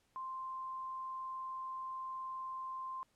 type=tone; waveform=sine; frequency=1046.5 Hz; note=C6; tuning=in tune; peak=-40 dBFS; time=0.16-3.03 s; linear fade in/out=0 ms; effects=pink hiss -75 dBFS RMS until 3.15 s + low-pass 11000 Hz 12 dB/octave